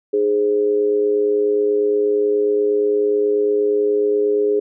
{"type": "tone with amplitude modulation", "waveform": "sine", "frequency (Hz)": 415.8, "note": "G#4", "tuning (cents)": 2, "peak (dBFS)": -11, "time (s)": [0.13, 4.6], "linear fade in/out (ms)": 10, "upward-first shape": "sine", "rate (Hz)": 109, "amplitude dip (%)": 65, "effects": []}